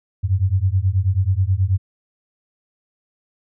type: beating tone pair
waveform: sine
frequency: 90.5 / 99.8 Hz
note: F#2 / G2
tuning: -38 / +32 cents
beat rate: 9.3 Hz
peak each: -18 dBFS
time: 0.23-1.78 s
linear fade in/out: 20 ms
effects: none